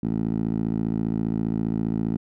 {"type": "tone with band-pass filter", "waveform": "10% pulse", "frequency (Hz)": 55, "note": "A1", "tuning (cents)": 0, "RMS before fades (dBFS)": -25, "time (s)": [0.03, 2.17], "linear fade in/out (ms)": 5, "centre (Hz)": 220, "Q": 1.8, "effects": []}